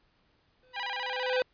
square tone with exponential growth, 508 Hz, B4, 49 cents sharp, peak -24 dBFS, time 0.63-1.42 s, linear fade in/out 0 ms, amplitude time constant 170 ms
15% pulse tone with vibrato, 885 Hz, A5, 10 cents sharp, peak -26 dBFS, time 0.73-1.43 s, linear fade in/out 50 ms, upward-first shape square, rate 15 Hz, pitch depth 170 cents each way
effects pink hiss -69 dBFS RMS until 1.53 s + resampled to 11025 Hz

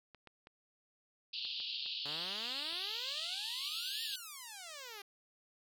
clicks, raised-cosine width 0.3 ms, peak -38 dBFS, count 7, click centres 0.147 / 0.273 / 0.471 / 1.451 / 1.602 / 1.861 / 2.728 s
white band-pass noise, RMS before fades -41 dBFS, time 1.33-4.16 s, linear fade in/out 5 ms, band 2700 to 4700 Hz, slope 96 dB/octave
5% pulse exponential two-way sweep, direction up then down, 139.1 to 1864.7 to 389.3 Hz, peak -35 dBFS, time 2.05-5.02 s, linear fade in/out 5 ms, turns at 4.03 s
effects none

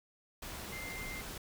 sine tone in noise, 2093 Hz, C7, in tune, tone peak -43 dBFS, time 0.72-1.21 s, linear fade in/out 5 ms, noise pink, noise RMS -44 dBFS, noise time 0.42-1.38 s, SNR -2 dB, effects none

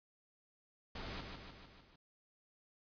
pink noise with echo, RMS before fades -45 dBFS, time 0.95-1.21 s, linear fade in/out 5 ms, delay 150 ms, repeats 5, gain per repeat -4 dB, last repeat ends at 1.96 s, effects resampled to 11025 Hz

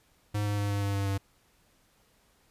square tone with pitch steps, 103.83 / 102.87 / 101.93 / 100.99 / 100.06 / 99.14 / 98.23 Hz, G#2 / G#2 / G#2 / G#2 / G2 / G2 / G2, 0 / -16 / -32 / -48 / +36 / +20 / +4 cents, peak -28 dBFS, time 0.34-1.18 s, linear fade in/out 10 ms, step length 120 ms, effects pink hiss -66 dBFS RMS until 2.5 s + resampled to 32000 Hz

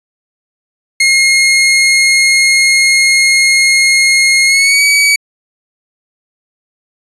sawtooth tone with pitch glide, 2148 to 2273 Hz, C7 to C#7, +45 to +43 cents, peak -3 dBFS, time 1-5.16 s, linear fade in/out 5 ms, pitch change +98 cents, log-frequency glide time 4.46-4.83 s, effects resampled to 24000 Hz

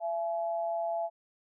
sine tone pair together, 674 / 849.8 Hz, E5 / G#5, +38 / +40 cents, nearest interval major third, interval 402 cents, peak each -30 / -37 dBFS, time 0-1.1 s, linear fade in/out 50 ms, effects none

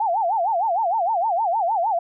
sine tone with vibrato, 784 Hz, G5, in tune, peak -18 dBFS, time 0-1.99 s, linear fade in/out 5 ms, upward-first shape sine, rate 6.5 Hz, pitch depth 270 cents each way, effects none

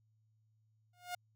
sawtooth tone with exponential growth, 714 Hz, F5, 38 cents sharp, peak -32 dBFS, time 0.93-1.15 s, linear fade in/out 5 ms, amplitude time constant 47 ms, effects added 109 Hz sine -70 dBFS peak until 1.35 s

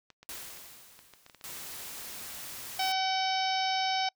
clicks, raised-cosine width 0.2 ms, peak -33 dBFS, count 12, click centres 0.103 / 0.23 / 0.353 / 0.572 / 0.991 / 1.137 / 1.264 / 1.298 / 1.347 / 1.412 / 1.5 / 1.57 s
white noise with exponential decay, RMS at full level -40 dBFS, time 0.29-1.9 s, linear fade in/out 1 ms, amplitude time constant 350 ms
white noise, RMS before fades -42 dBFS, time 1.44-2.92 s, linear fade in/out 0 ms
harmonic tone, 760 Hz, F#5, 46 cents sharp, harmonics 1 / 2 / 3 / 4 / 5 / 6 / 7 / 8, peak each -29 / -40 / -37 / -37 / -38 / -41 / -36 / -49 dBFS, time 2.79-4.09 s, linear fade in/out 5 ms
effects noise-tail reverb RT60 0.1 s tail -26 dB re dry

